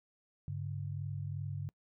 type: tone pair together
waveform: sine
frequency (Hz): 99.88 / 142.6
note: G2 / C#3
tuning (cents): +33 / +49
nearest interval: tritone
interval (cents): 616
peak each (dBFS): -39 / -39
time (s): 0.48-1.69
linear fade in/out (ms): 0
effects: noise-tail reverb RT60 0.1 s tail -25 dB re dry